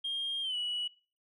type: tone with pitch glide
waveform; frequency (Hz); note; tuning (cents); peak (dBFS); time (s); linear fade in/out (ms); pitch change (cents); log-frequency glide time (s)
sine; 3220 to 2936; G7 to F#7; +46 to -14; -30; 0.04-0.88; 10; -160; 0.42-0.56
effects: noise-tail reverb RT60 0.4 s tail -21 dB re dry + tanh soft clip ceiling -29 dBFS